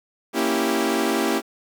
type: chord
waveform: sawtooth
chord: A# diminished seventh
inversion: none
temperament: equal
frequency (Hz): 233.1 / 277.2 / 329.6 / 392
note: A#3 / C#4 / E4 / G4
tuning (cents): 0 / 0 / 0 / 0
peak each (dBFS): -22 / -22 / -21 / -21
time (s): 0.33-1.42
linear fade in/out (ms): 50
effects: 8-bit